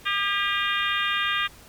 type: harmonic tone with a mistuned harmonic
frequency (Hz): 403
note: G4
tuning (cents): +48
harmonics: 3 / 4 / 5 / 6 / 7 / 8 / 9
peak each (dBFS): -28 / -29 / -30 / -31 / -31 / -32 / -33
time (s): 0.05-1.48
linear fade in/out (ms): 20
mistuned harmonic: 5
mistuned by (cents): -54
effects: pink hiss -49 dBFS RMS until 1.68 s + Opus 48 kbps